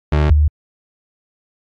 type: tone pair in turn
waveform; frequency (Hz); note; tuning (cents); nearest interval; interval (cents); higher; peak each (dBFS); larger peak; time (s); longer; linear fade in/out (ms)
30% pulse / sine; 75.1 / 74.79; D2 / D2; +39 / +32; unison; 7; first; -9; neither; 0.12-0.3 / 0.3-0.48; neither; 5
effects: low-pass 3000 Hz 12 dB/octave + AAC 64 kbps